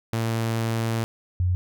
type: tone pair in turn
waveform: sawtooth / sine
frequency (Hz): 113.8 / 90.32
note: A#2 / F#2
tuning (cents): -41 / -41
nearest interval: major third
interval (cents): 400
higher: first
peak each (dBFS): -19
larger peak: neither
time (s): 0.13-1.04 / 1.4-1.55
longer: first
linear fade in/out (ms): 0
effects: none